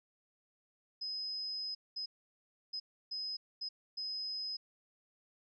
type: tone bursts at uneven times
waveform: sine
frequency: 5060 Hz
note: D#8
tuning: 28 cents sharp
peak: -37 dBFS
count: 6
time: 1.01-1.75 / 1.96-2.06 / 2.73-2.8 / 3.11-3.37 / 3.61-3.69 / 3.97-4.57 s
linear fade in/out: 10 ms
effects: none